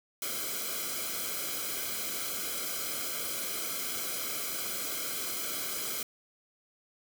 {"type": "noise with comb filter", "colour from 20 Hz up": "white", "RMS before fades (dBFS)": -35, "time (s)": [0.22, 6.03], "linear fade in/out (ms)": 2, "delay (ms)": 1.1, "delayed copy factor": -0.9, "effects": []}